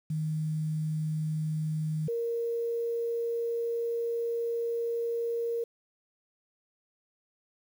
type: tone pair in turn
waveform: sine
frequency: 155.56 / 466.2 Hz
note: D#3 / A#4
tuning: 0 / 0 cents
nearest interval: octave + perfect fifth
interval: 1900 cents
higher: second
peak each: -28 dBFS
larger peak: neither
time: 0.1-2.08 / 2.08-5.64 s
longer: second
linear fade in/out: 5 ms
effects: 9-bit